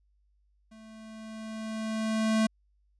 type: tone with level ramp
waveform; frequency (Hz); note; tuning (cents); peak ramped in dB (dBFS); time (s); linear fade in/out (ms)
square; 219.8; A3; -2; -50 to -22; 0.71-2.47; 10
effects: added 50 Hz sine -65 dBFS peak until 2.99 s + resampled to 22050 Hz